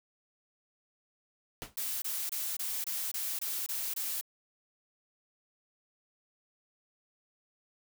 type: noise with exponential decay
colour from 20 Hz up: pink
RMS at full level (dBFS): -37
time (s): 1.62-1.76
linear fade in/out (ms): 0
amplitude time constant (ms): 29
type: noise bursts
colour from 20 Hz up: blue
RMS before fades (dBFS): -35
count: 9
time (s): 1.77-4.212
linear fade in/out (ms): 5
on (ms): 250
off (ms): 24
effects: none